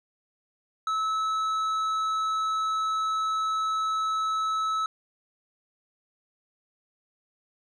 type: tone with tanh clipping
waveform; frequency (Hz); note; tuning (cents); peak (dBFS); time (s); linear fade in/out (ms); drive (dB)
sine; 1300; E6; -24; -26; 0.87-4.86; 2; 8
effects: none

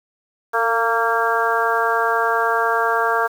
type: harmonic tone with a mistuned harmonic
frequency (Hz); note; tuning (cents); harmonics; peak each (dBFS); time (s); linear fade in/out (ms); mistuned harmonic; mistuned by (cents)
230; A#3; -23; 2 / 3 / 4 / 5 / 6 / 7; -23 / -23 / -23 / -23 / -23 / -23; 0.53-3.28; 20; 2; -23
effects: 7-bit

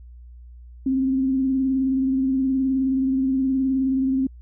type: tone with vibrato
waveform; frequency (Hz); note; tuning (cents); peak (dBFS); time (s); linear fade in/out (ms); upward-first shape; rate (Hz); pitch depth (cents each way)
sine; 264.9; C4; +22; -18; 0.86-4.27; 5; triangle; 19; 40
effects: added 60 Hz sine -40 dBFS peak until 4.41 s

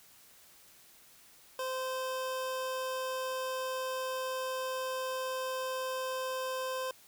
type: tone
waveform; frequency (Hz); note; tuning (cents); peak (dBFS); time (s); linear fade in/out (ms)
25% pulse; 518; C5; -17; -30; 1.59-6.91; 2
effects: white hiss -59 dBFS RMS until 7.07 s

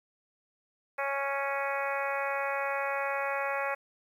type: harmonic tone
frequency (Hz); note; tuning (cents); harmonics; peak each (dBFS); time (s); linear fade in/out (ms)
277.2; C#4; 0; 2 / 3 / 4 / 5 / 6 / 7 / 8 / 9; -34 / -36 / -37 / -38 / -39 / -39 / -40 / -41; 0.98-3.75; 10
effects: 10-bit

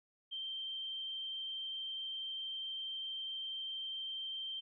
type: tone with vibrato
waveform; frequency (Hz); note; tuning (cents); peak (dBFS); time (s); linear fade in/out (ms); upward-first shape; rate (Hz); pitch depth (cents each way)
sine; 3136; G7; 0; -39; 0.31-4.61; 20; sine; 20; 24
effects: none

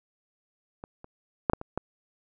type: clicks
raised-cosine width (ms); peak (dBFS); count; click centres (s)
1; -25 / -30 / -8 / -8 / -23 / -15; 6; 0.839 / 1.044 / 1.498 / 1.534 / 1.614 / 1.776
effects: none

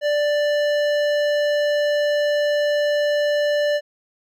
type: tone with hard clipping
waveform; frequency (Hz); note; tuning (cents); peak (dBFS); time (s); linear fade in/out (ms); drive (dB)
sine; 588; D5; +2; -19; 0.01-3.81; 50; 14
effects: none

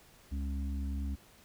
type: harmonic tone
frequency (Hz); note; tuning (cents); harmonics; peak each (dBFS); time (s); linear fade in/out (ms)
69; C#2; -7; 1 / 3 / 4; -33 / -43 / -45; 0.31-1.16; 20
effects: pink hiss -60 dBFS RMS until 1.44 s

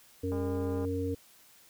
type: harmonic tone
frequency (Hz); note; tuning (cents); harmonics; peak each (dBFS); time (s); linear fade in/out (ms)
92.5; F#2; 0; 1 / 3 / 5; -34 / -34 / -34; 0.23-1.15; 10
type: click train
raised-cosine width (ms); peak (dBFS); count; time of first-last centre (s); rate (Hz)
1; -30; 108; 0.32-0.85; 202
effects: white hiss -59 dBFS RMS until 1.69 s

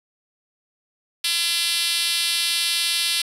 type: tone with high-pass filter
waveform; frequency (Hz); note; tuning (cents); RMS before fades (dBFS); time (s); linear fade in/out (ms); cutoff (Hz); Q
5% pulse; 339.4; F4; -49; -22; 1.24-3.22; 5; 3800; 1.2
effects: resampled to 32000 Hz + 7-bit

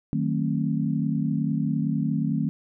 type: chord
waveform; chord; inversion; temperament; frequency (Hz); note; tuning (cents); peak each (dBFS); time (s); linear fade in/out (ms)
sine; D# diminished seventh; none; just; 155.56 / 186.68 / 224 / 268.8; D#3 / F#3 / A3 / C4; 0 / +16 / +31 / +47; -26 / -30 / -27 / -29; 0.13-2.49; 0
effects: none

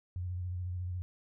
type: tone with vibrato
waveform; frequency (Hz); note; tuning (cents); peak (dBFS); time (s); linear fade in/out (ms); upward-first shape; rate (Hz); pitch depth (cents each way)
sine; 90; F#2; -47; -34; 0.16-1.02; 0; square; 14; 30
effects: none

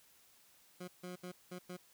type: tone bursts at uneven times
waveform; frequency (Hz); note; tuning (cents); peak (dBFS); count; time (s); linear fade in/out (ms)
20% pulse; 180; F#3; -47; -39; 5; 0.8-0.88 / 1.03-1.16 / 1.23-1.32 / 1.51-1.59 / 1.69-1.77; 10
effects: white hiss -66 dBFS RMS until 1.93 s

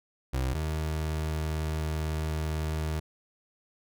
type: tone pair in turn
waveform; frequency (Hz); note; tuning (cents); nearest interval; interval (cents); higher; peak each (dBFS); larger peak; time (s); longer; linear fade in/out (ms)
30% pulse; 65 / 77.99; C2 / D#2; -11 / +5; minor third; 316; second; -24 / -26; first; 0.33-0.54 / 0.54-3; second; 10
effects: none

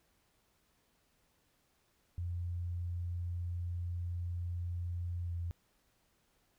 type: tone with pitch glide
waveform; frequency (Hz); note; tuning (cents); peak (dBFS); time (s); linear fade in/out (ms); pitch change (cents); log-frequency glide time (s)
sine; 87.31 to 85.86; F2 to F2; 0 to -29; -35; 2.18-5.51; 0; -29; 5.23-5.32
effects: pink hiss -74 dBFS RMS until 6.58 s

